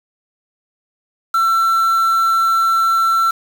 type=tone with quantisation; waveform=triangle; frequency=1343 Hz; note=E6; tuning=32 cents sharp; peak=-10 dBFS; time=1.34-3.31 s; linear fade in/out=5 ms; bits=5; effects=none